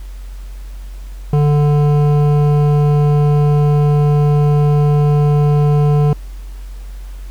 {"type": "tone with hard clipping", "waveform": "sine", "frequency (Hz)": 146.83, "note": "D3", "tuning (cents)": 0, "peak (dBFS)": -11, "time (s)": [1.33, 6.13], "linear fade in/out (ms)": 2, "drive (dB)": 12, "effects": ["added 46 Hz sine -26 dBFS peak until 7.3 s", "pink hiss -46 dBFS RMS until 7.3 s"]}